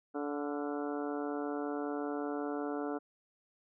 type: harmonic tone with a mistuned harmonic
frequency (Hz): 145.2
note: D3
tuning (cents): -19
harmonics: 2 / 3 / 4 / 5 / 6 / 7 / 8 / 9 / 10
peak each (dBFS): -37 / -39 / -44 / -43 / -50 / -51 / -52 / -47 / -52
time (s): 0.14-2.99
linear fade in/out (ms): 20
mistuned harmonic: 9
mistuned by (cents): +47
effects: none